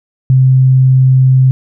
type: tone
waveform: sine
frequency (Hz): 130.6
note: C3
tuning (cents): -3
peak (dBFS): -4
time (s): 0.3-1.51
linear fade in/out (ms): 0
effects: none